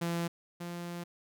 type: tone pair in turn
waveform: sawtooth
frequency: 170 / 173.17 Hz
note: F3 / F3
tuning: -46 / -14 cents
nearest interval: unison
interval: 32 cents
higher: second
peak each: -27 / -34 dBFS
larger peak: first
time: 0.01-0.28 / 0.6-1.04 s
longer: second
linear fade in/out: 10 ms
effects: none